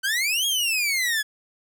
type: exponential two-way sweep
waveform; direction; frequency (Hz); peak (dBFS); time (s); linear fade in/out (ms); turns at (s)
sawtooth; up then down; 1505 to 3322 to 1676; -18; 0.03-1.23; 20; 0.46
effects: none